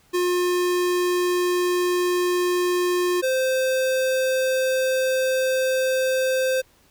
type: tone pair in turn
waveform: square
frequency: 357.1 / 520.2 Hz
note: F4 / C5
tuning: +39 / -10 cents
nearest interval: perfect fifth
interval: 651 cents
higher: second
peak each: -20 dBFS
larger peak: neither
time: 0.13-3.22 / 3.22-6.62 s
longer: second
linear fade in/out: 20 ms
effects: pink hiss -58 dBFS RMS until 6.9 s